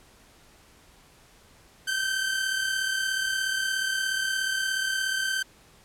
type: tone pair together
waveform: sawtooth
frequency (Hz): 1541.1 / 1578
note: G6 / G6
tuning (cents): -30 / +11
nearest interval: unison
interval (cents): 41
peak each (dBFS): -23 / -28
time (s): 1.87-5.43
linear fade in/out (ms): 10
effects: pink hiss -56 dBFS RMS until 5.84 s + low-pass 12000 Hz 12 dB/octave